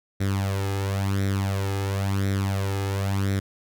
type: tone with flanger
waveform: sawtooth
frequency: 98 Hz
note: G2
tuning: in tune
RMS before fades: -25 dBFS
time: 0.2-3.4 s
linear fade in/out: 10 ms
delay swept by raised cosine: 0.52 to 2.42 ms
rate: 0.96 Hz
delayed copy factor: +0.7
effects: none